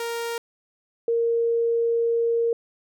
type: tone pair in turn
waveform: sawtooth / sine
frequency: 466.2 / 464.5 Hz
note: A#4 / A#4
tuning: 0 / -6 cents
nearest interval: unison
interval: 6 cents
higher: first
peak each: -23 / -19 dBFS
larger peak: second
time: 0-0.38 / 1.08-2.53 s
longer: second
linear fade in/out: 2 ms
effects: none